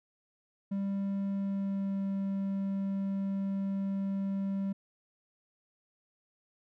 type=tone with pitch glide; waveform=triangle; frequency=197.2 to 195.61 Hz; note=G3 to G3; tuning=+11 to -3 cents; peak=-28 dBFS; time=0.71-4.73 s; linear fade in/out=10 ms; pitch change=-14 cents; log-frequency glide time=1.34-2.04 s; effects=none